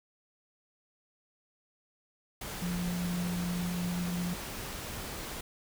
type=tone in noise; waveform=sine; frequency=176.3 Hz; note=F3; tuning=17 cents sharp; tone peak=-31 dBFS; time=2.62-4.34 s; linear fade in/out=5 ms; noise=pink; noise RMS=-40 dBFS; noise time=2.41-5.41 s; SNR=+6 dB; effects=none